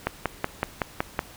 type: click train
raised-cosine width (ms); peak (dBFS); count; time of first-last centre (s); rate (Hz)
0.5; -8; 7; 0.07-1.191; 5.35
effects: pink hiss -47 dBFS RMS until 1.36 s